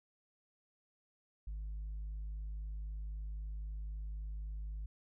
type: tone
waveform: sine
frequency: 51.91 Hz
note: G#1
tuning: in tune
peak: -37 dBFS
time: 1.47-4.86 s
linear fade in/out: 5 ms
effects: tanh soft clip ceiling -38 dBFS